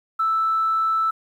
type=tone; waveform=sine; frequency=1318.5 Hz; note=E6; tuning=in tune; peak=-17 dBFS; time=0.19-1.11 s; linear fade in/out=10 ms; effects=tanh soft clip ceiling -13 dBFS + 9-bit